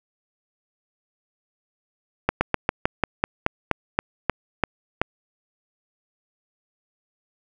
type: slowing click train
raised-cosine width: 0.5 ms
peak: -3 dBFS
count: 13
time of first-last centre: 2.29-5.016 s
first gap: 120 ms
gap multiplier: 1.11
effects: none